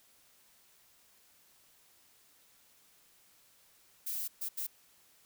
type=noise bursts at uneven times; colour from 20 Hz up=violet; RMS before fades=-37 dBFS; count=3; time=4.06-4.28 / 4.41-4.49 / 4.57-4.67 s; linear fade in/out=10 ms; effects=white hiss -65 dBFS RMS until 5.25 s